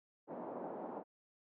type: band-pass noise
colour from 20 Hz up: white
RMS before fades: -45 dBFS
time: 0.27-1.04 s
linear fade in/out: 50 ms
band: 200 to 800 Hz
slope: 24 dB/octave
effects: none